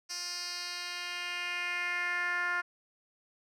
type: tone with band-pass filter sweep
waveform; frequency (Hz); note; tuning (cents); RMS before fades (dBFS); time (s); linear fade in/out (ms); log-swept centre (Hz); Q
10% pulse; 352.9; F4; +18; -35; 0.09-2.62; 20; 5600 to 1500; 2.7
effects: none